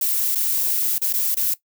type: noise with dropouts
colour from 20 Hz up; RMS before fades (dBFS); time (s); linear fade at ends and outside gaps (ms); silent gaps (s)
violet; -21; 0.01-1.54; 5; 0.35-0.355 / 0.982-1.016 / 1.129-1.136 / 1.347-1.368
effects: noise-tail reverb RT60 0.1 s tail -17 dB re dry